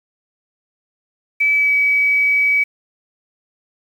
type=tone with pitch glide; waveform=sine; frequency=2300 to 2278 Hz; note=D7 to C#7; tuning=-37 to +47 cents; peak=-12 dBFS; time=1.4-2.64 s; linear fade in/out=10 ms; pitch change=-16 cents; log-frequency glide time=1.53-1.75 s; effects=7-bit